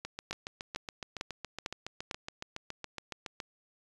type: two click trains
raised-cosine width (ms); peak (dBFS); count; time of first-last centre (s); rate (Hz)
0.2; -21 / -17; 25 / 5; 0.05-3.402 / 0.31-2.112; 7.16 / 2.22
effects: resampled to 24000 Hz